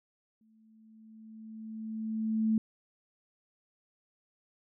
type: tone with exponential growth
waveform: sine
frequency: 220 Hz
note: A3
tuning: in tune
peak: -23 dBFS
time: 0.41-2.58 s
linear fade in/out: 2 ms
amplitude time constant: 470 ms
effects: none